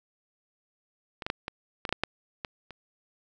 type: clicks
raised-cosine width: 0.3 ms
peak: -20 / -15 / -11 / -17 / -15 / -16 / -9 / -9 / -17 / -27 dBFS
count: 10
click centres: 1.222 / 1.265 / 1.301 / 1.481 / 1.852 / 1.892 / 1.926 / 2.036 / 2.448 / 2.707 s
effects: none